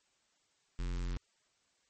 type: tone with notch filter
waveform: square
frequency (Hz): 44.07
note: F1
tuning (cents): +16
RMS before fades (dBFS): -36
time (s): 0.79-1.17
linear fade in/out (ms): 0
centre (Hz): 660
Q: 0.89
effects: white hiss -74 dBFS RMS until 1.89 s + MP3 32 kbps